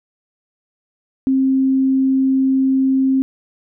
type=tone; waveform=sine; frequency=265.6 Hz; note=C4; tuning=26 cents sharp; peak=-12 dBFS; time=1.27-3.22 s; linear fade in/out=0 ms; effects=none